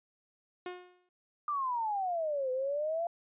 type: tone with exponential decay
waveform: sawtooth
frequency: 360 Hz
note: F#4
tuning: 47 cents flat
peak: -32 dBFS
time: 0.66-1.09 s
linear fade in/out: 2 ms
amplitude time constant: 92 ms
type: exponential two-way sweep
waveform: sine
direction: down then up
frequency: 1208 to 505 to 693 Hz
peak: -30 dBFS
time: 1.48-3.07 s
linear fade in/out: 2 ms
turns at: 2.51 s
effects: resampled to 8000 Hz